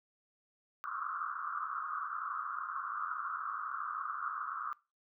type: band-pass noise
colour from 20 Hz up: white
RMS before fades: -39 dBFS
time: 0.84-4.73 s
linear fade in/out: 0 ms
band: 1100 to 1400 Hz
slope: 96 dB/octave
effects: noise-tail reverb RT60 0.3 s tail -23 dB re dry